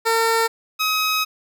15% pulse tone pair in turn, 454.1 / 1268.5 Hz, A#4 / D#6, -45 / +33 cents, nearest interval octave + tritone, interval 1778 cents, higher second, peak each -10 / -12 dBFS, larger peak first, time 0.05-0.48 / 0.79-1.25 s, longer second, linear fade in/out 20 ms, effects none

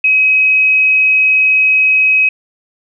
sine tone, 2541 Hz, D#7, 36 cents sharp, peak -7 dBFS, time 0.04-2.29 s, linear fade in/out 5 ms, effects none

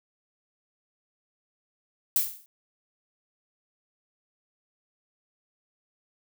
violet noise with exponential decay, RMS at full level -20 dBFS, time 2.16-2.46 s, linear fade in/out 1 ms, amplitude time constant 64 ms, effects none

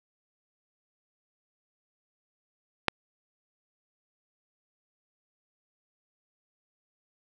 click, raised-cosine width 0.3 ms, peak -5 dBFS, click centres 2.883 s, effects none

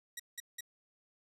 10% pulse tone bursts, 1912 Hz, A#6, 43 cents sharp, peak -31 dBFS, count 3, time 0.17-0.608 s, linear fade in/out 5 ms, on 26 ms, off 180 ms, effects none

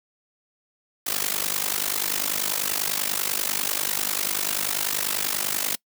white noise with amplitude modulation, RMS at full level -22 dBFS, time 1.06-5.76 s, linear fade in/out 10 ms, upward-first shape sine, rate 50.2 Hz, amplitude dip 90%, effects noise-tail reverb RT60 0.1 s tail -25 dB re dry + high-pass 150 Hz 12 dB/octave

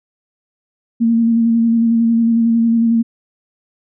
sine tone with vibrato, 230 Hz, A#3, 23 cents flat, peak -10 dBFS, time 1-3.03 s, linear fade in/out 20 ms, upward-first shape square, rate 11 Hz, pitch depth 18 cents each way, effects none

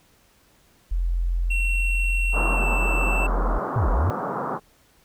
sine tone, 43.19 Hz, F1, 18 cents flat, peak -20 dBFS, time 0.91-3.59 s, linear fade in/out 10 ms
triangle tone with pitch glide, 2723 to 2667 Hz, F7 to E7, -44 to +20 cents, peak -23 dBFS, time 1.5-3.27 s, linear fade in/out 10 ms, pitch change -36 cents, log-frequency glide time 2.53-2.65 s
white band-pass noise, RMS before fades -28 dBFS, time 2.32-4.6 s, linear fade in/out 50 ms, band 130 to 1300 Hz, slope 48 dB/octave
sine linear two-way sweep, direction down then up, 130.81 to 36.97 to 102.9 Hz, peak -18 dBFS, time 3.76-4.1 s, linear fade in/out 0 ms, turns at 3.9 s
effects pink hiss -59 dBFS RMS until 5.04 s

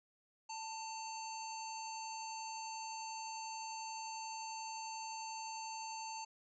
harmonic tone with a mistuned harmonic, 900 Hz, A5, 39 cents sharp, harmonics 1 / 3 / 5 / 7 / 8, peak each -44 / -52 / -52 / -52 / -56 dBFS, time 0.49-6.25 s, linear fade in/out 10 ms, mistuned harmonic 1, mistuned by -22 cents, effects none

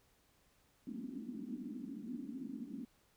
white band-pass noise, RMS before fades -45 dBFS, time 0.87-2.85 s, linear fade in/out 2 ms, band 210 to 280 Hz, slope 48 dB/octave, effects pink hiss -72 dBFS RMS until 3.16 s

